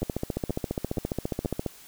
two click trains, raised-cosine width 2 ms, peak -14 / -17 dBFS, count 25 / 4, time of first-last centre 0.03-1.663 / 0.02-1.449 s, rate 14.7 / 2.1 Hz, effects white hiss -50 dBFS RMS until 1.87 s

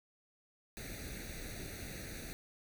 pink noise with comb filter, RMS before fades -45 dBFS, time 0.77-2.33 s, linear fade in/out 0 ms, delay 0.48 ms, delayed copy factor +0.85, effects none

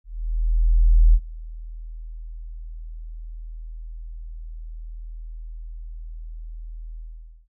sine tone with ADSR envelope, 40.3 Hz, E1, 38 cents flat, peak -9 dBFS, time 0.04-7.48 s, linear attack 1100 ms, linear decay 54 ms, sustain -23 dB, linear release 500 ms, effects none

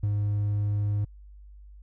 triangle tone with ADSR envelope, 103.1 Hz, G#2, 12 cents flat, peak -19 dBFS, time 0.03-1.05 s, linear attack 7 ms, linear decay 44 ms, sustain -2 dB, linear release 9 ms, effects tanh soft clip ceiling -17 dBFS + added 50 Hz sine -45 dBFS peak until 1.82 s

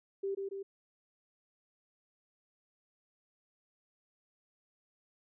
sine tone with echo, 392.4 Hz, G4, 2 cents sharp, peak -32 dBFS, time 0.23-0.35 s, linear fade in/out 10 ms, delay 140 ms, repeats 2, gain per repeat -3 dB, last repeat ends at 0.63 s, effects none

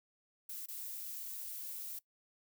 violet noise with dropouts, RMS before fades -44 dBFS, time 0.49-1.99 s, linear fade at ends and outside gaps 5 ms, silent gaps 0.66-0.684 s, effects noise-tail reverb RT60 0.1 s tail -20 dB re dry

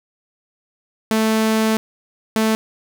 sawtooth tone pair in turn, 220 / 220 Hz, A3 / A3, 0 / 0 cents, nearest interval unison, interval 0 cents, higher neither, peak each -11 dBFS, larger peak neither, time 1.11-1.77 / 2.36-2.55 s, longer first, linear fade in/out 0 ms, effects none

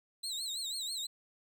30% pulse tone with vibrato, 3979 Hz, B7, 12 cents sharp, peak -33 dBFS, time 0.23-1.07 s, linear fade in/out 10 ms, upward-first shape triangle, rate 6.1 Hz, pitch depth 160 cents each way, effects none

